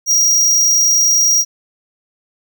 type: tone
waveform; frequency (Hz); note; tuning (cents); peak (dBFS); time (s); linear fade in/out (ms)
square; 5710; F8; +37; -10; 0.06-1.45; 50
effects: none